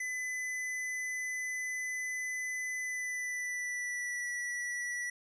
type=tone with pitch glide; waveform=square; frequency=2009 to 1948.4 Hz; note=B6 to B6; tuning=+29 to -24 cents; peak=-35 dBFS; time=0-5.1 s; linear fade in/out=5 ms; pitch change=-53 cents; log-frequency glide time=2.8-4.33 s; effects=resampled to 22050 Hz + 12-bit